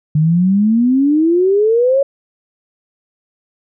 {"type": "exponential sweep", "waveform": "sine", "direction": "up", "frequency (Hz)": [149.2, 563], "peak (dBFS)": -9, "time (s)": [0.15, 2.03], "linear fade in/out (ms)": 5, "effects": []}